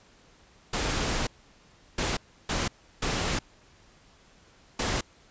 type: noise bursts at uneven times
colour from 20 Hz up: pink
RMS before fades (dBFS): -28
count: 5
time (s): 0.73-1.27 / 1.98-2.17 / 2.49-2.68 / 3.02-3.39 / 4.79-5.01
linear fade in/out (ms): 5
effects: pink hiss -58 dBFS RMS until 5.3 s + resampled to 16000 Hz